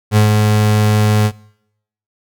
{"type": "tone with ADSR envelope", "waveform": "35% pulse", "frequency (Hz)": 106.2, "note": "G#2", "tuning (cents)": 39, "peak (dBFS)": -5, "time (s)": [0.11, 1.32], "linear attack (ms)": 56, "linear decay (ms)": 120, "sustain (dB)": -3, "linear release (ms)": 64, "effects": ["noise-tail reverb RT60 0.8 s tail -24 dB re dry"]}